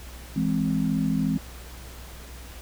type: chord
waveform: sine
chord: E augmented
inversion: none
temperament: equal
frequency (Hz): 164.81 / 207.7 / 261.6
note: E3 / G#3 / B#3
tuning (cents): 0 / 0 / 0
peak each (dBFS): -26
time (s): 0.36-1.38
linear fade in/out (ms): 5
effects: added 61 Hz sine -41 dBFS peak until 2.61 s + pink hiss -45 dBFS RMS until 2.61 s